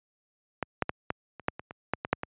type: clicks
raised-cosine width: 0.5 ms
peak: -13 / -9 / -13 / -13 / -27 / -9 / -22 / -25 / -10 / -16 / -7 / -17 dBFS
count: 12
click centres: 0.627 / 0.823 / 0.894 / 1.104 / 1.397 / 1.484 / 1.595 / 1.709 / 1.936 / 2.049 / 2.13 / 2.234 s
effects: high-pass 80 Hz 12 dB/octave + resampled to 8000 Hz